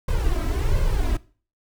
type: noise with flanger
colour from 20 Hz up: brown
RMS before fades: -21 dBFS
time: 0.08-1.17 s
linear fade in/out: 5 ms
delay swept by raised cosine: 1.9 to 3.1 ms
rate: 1.4 Hz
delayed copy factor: +0.95
effects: noise-tail reverb RT60 0.4 s tail -20 dB re dry